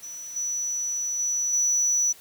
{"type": "tone with level steps", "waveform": "sine", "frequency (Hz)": 5920, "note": "F#8", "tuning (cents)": 0, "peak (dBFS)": [-35, -25, -22, -17], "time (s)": [0.02, 2.13], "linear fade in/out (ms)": 20, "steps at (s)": [0.36, 1.19, 1.53], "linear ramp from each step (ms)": 5, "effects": ["tanh soft clip ceiling -19 dBFS", "white hiss -50 dBFS RMS until 2.2 s"]}